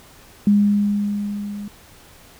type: tone with level ramp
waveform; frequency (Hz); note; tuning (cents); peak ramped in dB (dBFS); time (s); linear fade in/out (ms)
sine; 204.8; G#3; -24; -10 to -28; 0.47-1.68; 2
effects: pink hiss -47 dBFS RMS until 2.39 s